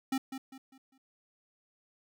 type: tone with echo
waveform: square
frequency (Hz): 265.5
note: C4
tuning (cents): +25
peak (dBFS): -29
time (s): 0.12-0.18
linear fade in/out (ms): 5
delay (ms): 200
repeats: 4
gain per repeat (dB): -9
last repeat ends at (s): 0.98
effects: none